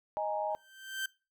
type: chord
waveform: sine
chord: D# suspended fourth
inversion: none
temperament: just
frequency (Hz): 622.3 / 829.7 / 933.4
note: D#5 / G#5 / A#5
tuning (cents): 0 / -2 / +2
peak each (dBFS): -34 / -34 / -39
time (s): 0.17-0.55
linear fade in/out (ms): 0
type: tone with exponential growth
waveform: 30% pulse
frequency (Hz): 1558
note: G6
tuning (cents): -11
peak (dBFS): -28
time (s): 0.5-1.06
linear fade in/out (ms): 5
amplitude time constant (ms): 120
effects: noise-tail reverb RT60 0.3 s tail -23 dB re dry